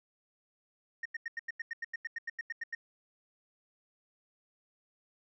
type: tone bursts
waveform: sine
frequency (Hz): 1850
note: A#6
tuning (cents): -14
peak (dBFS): -32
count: 16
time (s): 1.03-2.75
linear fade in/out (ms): 5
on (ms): 25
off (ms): 88
effects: tanh soft clip ceiling -33 dBFS